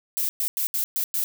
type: noise bursts at uneven times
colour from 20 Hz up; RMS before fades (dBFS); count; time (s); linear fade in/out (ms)
violet; -25; 6; 0.17-0.29 / 0.4-0.48 / 0.57-0.67 / 0.74-0.84 / 0.96-1.04 / 1.14-1.24; 0
effects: none

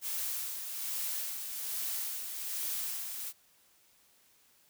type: noise with tremolo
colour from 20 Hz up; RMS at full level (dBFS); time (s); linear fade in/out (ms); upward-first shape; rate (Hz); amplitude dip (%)
blue; -35; 0.01-3.33; 50; sine; 1.2; 45
effects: white hiss -66 dBFS RMS until 4.69 s

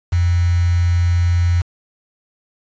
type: tone with quantisation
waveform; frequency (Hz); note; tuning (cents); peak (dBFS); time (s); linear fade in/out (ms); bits
sine; 87; F2; -6; -12; 0.12-1.62; 10; 5
effects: resampled to 16000 Hz

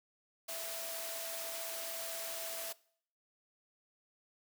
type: tone in noise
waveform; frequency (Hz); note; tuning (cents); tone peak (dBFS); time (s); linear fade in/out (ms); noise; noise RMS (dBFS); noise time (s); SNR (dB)
sine; 662; E5; +7; -45; 0.48-2.73; 10; white; -42; 0.48-2.73; -6
effects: noise-tail reverb RT60 0.6 s tail -22 dB re dry + high-pass 400 Hz 12 dB/octave

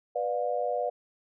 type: chord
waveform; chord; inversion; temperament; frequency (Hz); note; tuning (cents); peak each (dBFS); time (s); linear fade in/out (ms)
sine; B diminished; none; just; 493.9 / 592.7 / 711.2; B4 / D5 / F5; 0 / +16 / +31; -31; 0.15-0.9; 10
effects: none

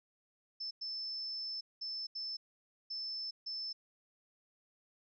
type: tone bursts at uneven times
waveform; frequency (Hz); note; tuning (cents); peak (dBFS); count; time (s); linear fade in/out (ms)
sine; 5274; E8; 0; -38; 6; 0.6-0.71 / 0.81-1.61 / 1.81-2.07 / 2.15-2.37 / 2.9-3.31 / 3.46-3.73; 10
effects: none

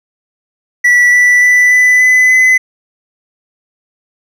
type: tone with pitch steps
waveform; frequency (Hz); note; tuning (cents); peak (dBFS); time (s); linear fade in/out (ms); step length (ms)
triangle; 1954 / 1967.6 / 1981.3 / 1995.1 / 2009 / 2023; B6 / B6 / B6 / B6 / B6 / B6; -19 / -7 / +5 / +17 / +29 / +41; -3; 0.84-2.58; 10; 290
effects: none

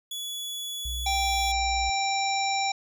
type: tone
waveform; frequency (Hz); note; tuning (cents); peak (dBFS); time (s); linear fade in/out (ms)
sawtooth; 3400; G#7; +40; -29; 0.11-1.52; 5
type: tone with pitch glide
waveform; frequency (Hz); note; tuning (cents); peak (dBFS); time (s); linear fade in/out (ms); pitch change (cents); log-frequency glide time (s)
sine; 62.9 to 59.37; B1 to A#1; +32 to +32; -31; 0.85-1.9; 5; -100; 1.07-1.4
type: harmonic tone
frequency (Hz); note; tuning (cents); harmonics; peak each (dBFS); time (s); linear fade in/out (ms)
784; G5; 0; 1 / 3 / 5 / 7 / 9; -26 / -31 / -33 / -34 / -36; 1.06-2.72; 5
effects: none

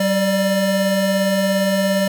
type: tone pair together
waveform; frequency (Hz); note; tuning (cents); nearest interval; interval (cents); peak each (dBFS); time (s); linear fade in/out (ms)
square; 192.25 / 594; G3 / D5; -33 / +20; octave + minor sixth; 1953; -19; 0-2.08; 5
effects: none

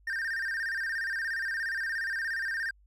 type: tone with vibrato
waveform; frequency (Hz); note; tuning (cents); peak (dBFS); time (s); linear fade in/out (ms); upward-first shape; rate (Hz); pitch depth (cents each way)
triangle; 1700; G#6; +40; -28; 0.07-2.71; 5; square; 17; 120
effects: added 50 Hz sine -58 dBFS peak until 2.86 s

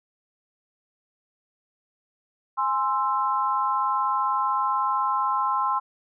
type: chord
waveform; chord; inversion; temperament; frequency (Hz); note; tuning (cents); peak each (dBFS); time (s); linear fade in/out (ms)
sine; Ab augmented; none; equal with one note detuned; 830.6 / 1046.5 / 1326.1; Ab5 / C6 / E6; 0 / 0 / +10; -28 / -23 / -28; 2.57-5.8; 20
effects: none

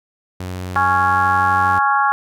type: tone with pitch glide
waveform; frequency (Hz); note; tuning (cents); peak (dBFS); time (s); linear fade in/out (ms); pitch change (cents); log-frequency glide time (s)
sawtooth; 91.5 to 92.35; F#2 to F#2; -19 to -3; -21; 0.4-1.79; 5; +16; 1.06-1.24
type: harmonic tone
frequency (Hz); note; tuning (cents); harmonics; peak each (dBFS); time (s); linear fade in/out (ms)
277.2; C#4; 0; 3 / 4 / 5 / 6; -17 / -17 / -19 / -23; 0.76-2.12; 0
effects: none

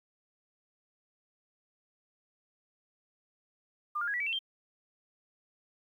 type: tone with pitch steps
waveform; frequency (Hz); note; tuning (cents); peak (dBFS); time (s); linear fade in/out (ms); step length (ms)
sine; 1199 / 1409.5 / 1656.9 / 1947.8 / 2290 / 2692 / 3164; D6 / F6 / G#6 / B6 / D7 / E7 / G7; +36 / +16 / -5 / -24 / -44 / +36 / +15; -30; 3.95-4.391; 10; 63
effects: 11-bit

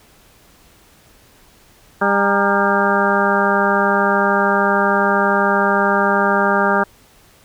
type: harmonic tone with a mistuned harmonic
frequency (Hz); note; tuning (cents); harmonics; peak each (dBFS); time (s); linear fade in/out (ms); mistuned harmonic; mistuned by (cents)
199.9; G3; +34; 1 / 2 / 3 / 4 / 5 / 6 / 7 / 8; -21 / -21 / -21 / -21 / -21 / -21 / -21 / -21; 2.01-6.84; 10; 5; -120
effects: pink hiss -50 dBFS RMS until 7.44 s

